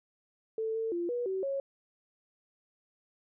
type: tone with pitch steps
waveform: sine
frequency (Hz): 443.2 / 448.5 / 345.3 / 484.5 / 380.6 / 549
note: A4 / A4 / F4 / B4 / F#4 / C#5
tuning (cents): +13 / +33 / -20 / -33 / +49 / -17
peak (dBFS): -30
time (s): 0.58-1.6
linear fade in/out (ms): 2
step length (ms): 170
effects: none